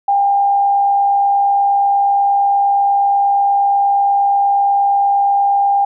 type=tone with frequency modulation; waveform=sine; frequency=801 Hz; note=G5; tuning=37 cents sharp; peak=-10 dBFS; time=0.08-5.85 s; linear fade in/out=5 ms; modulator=68.4 Hz; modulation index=0.22; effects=none